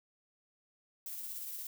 violet noise with tremolo, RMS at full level -41 dBFS, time 1.06-1.67 s, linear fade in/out 2 ms, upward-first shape triangle, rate 17 Hz, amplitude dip 35%, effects none

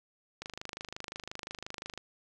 click train, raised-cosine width 0.2 ms, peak -22 dBFS, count 41, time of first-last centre 0.42-1.976 s, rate 25.7 Hz, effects none

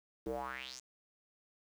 square tone with band-pass filter sweep, 64.3 Hz, C2, 30 cents flat, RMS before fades -42 dBFS, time 0.26-0.8 s, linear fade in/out 5 ms, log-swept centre 360 to 7200 Hz, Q 5, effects 10-bit

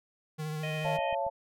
square tone with vibrato, 154.3 Hz, D#3, 14 cents flat, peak -34 dBFS, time 0.38-0.98 s, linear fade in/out 20 ms, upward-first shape triangle, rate 14 Hz, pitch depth 29 cents each way
harmonic tone, 622.3 Hz, D#5, in tune, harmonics 1 / 3 / 4 / 5, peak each -38 / -43 / -40 / -45 dBFS, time 0.63-1.15 s, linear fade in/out 5 ms
sine chord, Db augmented, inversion none, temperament equal with one note detuned, 554.4 / 680.9 / 880 Hz, Db5 / F5 / A5, 0 / -44 / 0 cents, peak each -33 / -33 / -33 dBFS, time 0.84-1.3 s, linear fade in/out 20 ms
click train, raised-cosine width 5 ms, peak -37 dBFS, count 4, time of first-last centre 0.85-1.266 s, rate 7.21 Hz
effects none

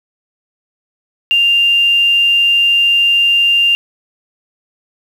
sine tone with quantisation, 2793 Hz, F7, 1 cent flat, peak -8 dBFS, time 1.31-3.75 s, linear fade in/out 0 ms, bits 6, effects none

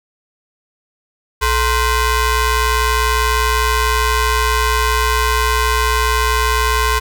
sawtooth ring-modulated tone, 493.9 Hz, B4, in tune, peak -6 dBFS, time 1.41-7 s, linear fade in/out 20 ms, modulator 554 Hz, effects none

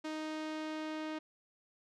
sawtooth tone with low-pass filter sweep, 311.1 Hz, D#4, in tune, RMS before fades -40 dBFS, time 0.04-1.19 s, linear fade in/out 10 ms, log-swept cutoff 5700 to 3700 Hz, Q 0.81, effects none

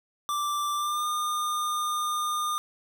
square tone with pitch glide, 1174.7 to 1213.3 Hz, D6 to D#6, 0 to -44 cents, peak -27 dBFS, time 0.29-2.58 s, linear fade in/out 0 ms, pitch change +56 cents, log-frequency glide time 0.75-1.06 s, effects none

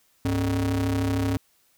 square ring-modulated tone, 85.2 Hz, F2, 42 cents flat, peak -20 dBFS, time 0.25-1.37 s, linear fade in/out 0 ms, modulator 187 Hz, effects white hiss -64 dBFS RMS until 1.77 s

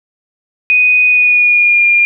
sine tone with pitch glide, 2489 to 2407 Hz, D#7 to D7, 0 to +42 cents, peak -6 dBFS, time 0.7-2.05 s, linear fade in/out 0 ms, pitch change -58 cents, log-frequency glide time 1.06-1.84 s, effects none

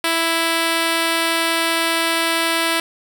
5% pulse tone, 330.5 Hz, E4, 5 cents sharp, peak -5 dBFS, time 0.04-2.8 s, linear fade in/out 2 ms, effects none

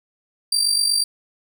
30% pulse tone with amplitude modulation, 4700 Hz, D8, 1 cent sharp, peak -11 dBFS, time 0.52-1.04 s, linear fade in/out 5 ms, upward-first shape sine, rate 48.3 Hz, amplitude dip 65%, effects none

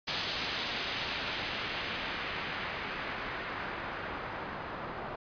white noise with low-pass filter sweep, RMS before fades -37 dBFS, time 0.07-5.16 s, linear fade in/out 10 ms, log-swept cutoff 4400 to 1100 Hz, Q 1.1, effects resampled to 11025 Hz

